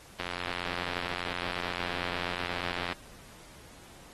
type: click train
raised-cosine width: 0.3 ms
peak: -17 dBFS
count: 242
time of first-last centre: 0.2-2.923 s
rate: 88.5 Hz
effects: pink hiss -53 dBFS RMS until 4.13 s + AAC 32 kbps